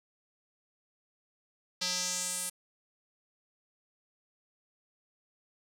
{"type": "tone with band-pass filter sweep", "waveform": "square", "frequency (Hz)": 181.1, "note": "F#3", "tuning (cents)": -37, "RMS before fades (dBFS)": -34, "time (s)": [1.81, 2.5], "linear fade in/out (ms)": 10, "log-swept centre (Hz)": [4800, 10000], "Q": 2.7, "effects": []}